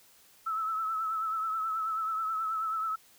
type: tone with vibrato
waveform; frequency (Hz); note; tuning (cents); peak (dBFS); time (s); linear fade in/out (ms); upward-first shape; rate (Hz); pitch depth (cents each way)
sine; 1306; E6; -17; -29; 0.46-2.96; 10; triangle; 9.3; 50
effects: white hiss -60 dBFS RMS until 3.18 s